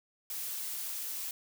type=noise; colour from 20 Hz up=blue; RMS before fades=-38 dBFS; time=0.3-1.31 s; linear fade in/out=2 ms; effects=none